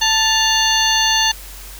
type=harmonic tone with a mistuned harmonic; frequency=880 Hz; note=A5; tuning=in tune; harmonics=1 / 2 / 3 / 4 / 5 / 7; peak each=-20 / -20 / -20 / -20 / -20 / -20 dBFS; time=0.01-1.32 s; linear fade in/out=10 ms; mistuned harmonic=3; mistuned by=+110 cents; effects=added 47 Hz sine -35 dBFS peak until 1.79 s + white hiss -37 dBFS RMS until 1.79 s